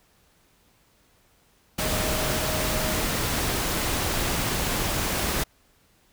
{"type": "tone in noise", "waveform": "sine", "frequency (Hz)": 624, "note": "D#5", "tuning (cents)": 5, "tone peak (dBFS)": -33, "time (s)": [1.8, 3.02], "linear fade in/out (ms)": 10, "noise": "pink", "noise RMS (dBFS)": -26, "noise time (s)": [1.78, 5.44], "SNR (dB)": -10, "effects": ["pink hiss -62 dBFS RMS until 6.12 s"]}